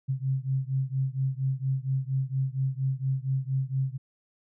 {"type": "beating tone pair", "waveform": "sine", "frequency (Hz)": [131.5, 135.8], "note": ["C3", "C#3"], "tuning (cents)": [9, -35], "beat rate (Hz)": 4.3, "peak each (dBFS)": [-28, -29], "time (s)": [0.08, 3.98], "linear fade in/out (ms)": 20, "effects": []}